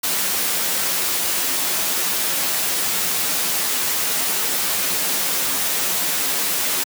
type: noise with comb filter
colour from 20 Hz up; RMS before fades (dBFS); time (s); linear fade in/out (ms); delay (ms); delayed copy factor
white; -21; 0.03-6.84; 10; 11; +0.55
effects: high-pass 150 Hz 12 dB/octave